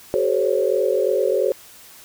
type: tone cluster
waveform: sine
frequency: 379.5 / 427.8 / 515 / 558 Hz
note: F#4 / A4 / C5 / C#5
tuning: +44 / -49 / -28 / +11 cents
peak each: -22 dBFS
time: 0.14-1.52 s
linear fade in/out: 0 ms
effects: white hiss -45 dBFS RMS until 2.04 s